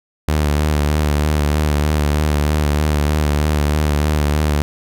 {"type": "tone with vibrato", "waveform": "sawtooth", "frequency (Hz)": 74.8, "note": "D2", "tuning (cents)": 32, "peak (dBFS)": -10, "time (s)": [0.28, 4.62], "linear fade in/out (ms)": 0, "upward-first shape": "sine", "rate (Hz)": 3.2, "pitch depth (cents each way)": 38, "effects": []}